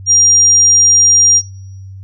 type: tone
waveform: sine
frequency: 5700 Hz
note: F8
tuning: 34 cents sharp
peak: -5 dBFS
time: 0.06-1.42 s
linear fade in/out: 50 ms
effects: noise-tail reverb RT60 0.9 s tail -25 dB re dry + added 96 Hz sine -28 dBFS peak until 2.03 s